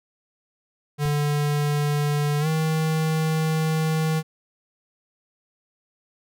square tone with pitch glide, 146.83 to 158.28 Hz, D3 to D#3, 0 to +30 cents, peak -21 dBFS, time 0.98-4.23 s, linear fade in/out 50 ms, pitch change +130 cents, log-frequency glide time 2.4-2.47 s
brown noise with exponential decay, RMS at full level -31 dBFS, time 1.05-1.18 s, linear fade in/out 2 ms, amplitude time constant 27 ms
effects none

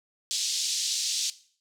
white band-pass noise, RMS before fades -29 dBFS, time 0.31-1.3 s, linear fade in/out 0 ms, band 3500 to 6900 Hz, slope 24 dB/octave, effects noise-tail reverb RT60 0.5 s tail -17 dB re dry

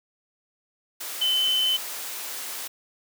sine tone in noise, 3045 Hz, F#7, 49 cents sharp, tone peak -20 dBFS, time 1.21-1.77 s, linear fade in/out 10 ms, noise white, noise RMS -34 dBFS, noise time 1-2.68 s, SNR +11 dB, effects high-pass 400 Hz 12 dB/octave

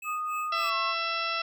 square tone with tremolo, 2593 Hz, E7, 29 cents flat, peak -36 dBFS, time 0.02-0.7 s, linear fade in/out 5 ms, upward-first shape sine, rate 3.5 Hz, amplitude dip 95%
sine tone with pitch glide, 1237 to 1089.4 Hz, D#6 to C#6, -10 to -30 cents, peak -29 dBFS, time 0.04-0.95 s, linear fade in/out 50 ms, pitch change -220 cents, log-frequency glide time 0.59-0.75 s
harmonic tone, 667 Hz, E5, 20 cents sharp, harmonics 1 / 2 / 3 / 4 / 5 / 6 / 7 / 8, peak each -38 / -31 / -39 / -33 / -39 / -40 / -44 / -38 dBFS, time 0.52-1.42 s, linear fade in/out 5 ms
effects none

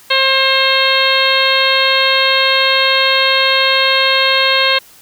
harmonic tone, 533 Hz, C5, 32 cents sharp, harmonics 1 / 2 / 3 / 4 / 5 / 6 / 7 / 8, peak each -18 / -18 / -18 / -18 / -18 / -18 / -18 / -18 dBFS, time 0.1-4.79 s, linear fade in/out 10 ms, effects white hiss -43 dBFS RMS until 5.01 s

